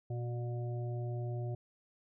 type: harmonic tone with a mistuned harmonic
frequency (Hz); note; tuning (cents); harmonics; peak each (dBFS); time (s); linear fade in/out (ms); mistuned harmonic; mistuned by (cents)
120; B2; -49; 1 / 3 / 5 / 6; -35 / -45 / -49 / -51; 0.1-1.55; 5; 3; +25
effects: none